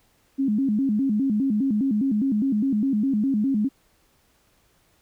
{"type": "tone with vibrato", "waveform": "sine", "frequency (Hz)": 239.2, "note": "A#3", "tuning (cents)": 45, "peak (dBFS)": -19, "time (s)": [0.38, 3.69], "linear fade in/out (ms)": 20, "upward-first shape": "square", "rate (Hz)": 4.9, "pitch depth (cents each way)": 220, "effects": ["pink hiss -63 dBFS RMS until 5.01 s"]}